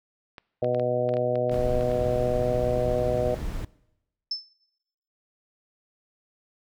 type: clicks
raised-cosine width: 0.3 ms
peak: -25 dBFS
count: 12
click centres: 0.382 / 0.645 / 0.747 / 0.797 / 1.091 / 1.139 / 1.169 / 1.356 / 1.496 / 1.543 / 1.81 / 1.916 s
type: harmonic tone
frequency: 123.47 Hz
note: B2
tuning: in tune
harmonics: 1 / 2 / 3 / 4 / 5 / 6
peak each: -32 / -35 / -32 / -26 / -25 / -35 dBFS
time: 0.62-3.35 s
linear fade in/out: 5 ms
type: noise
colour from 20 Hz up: brown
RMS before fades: -32 dBFS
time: 1.51-3.65 s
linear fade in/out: 5 ms
type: tone with exponential decay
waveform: sine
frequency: 5274 Hz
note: E8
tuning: in tune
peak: -23 dBFS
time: 4.31-4.49 s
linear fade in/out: 5 ms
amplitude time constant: 39 ms
effects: noise-tail reverb RT60 0.9 s tail -21 dB re dry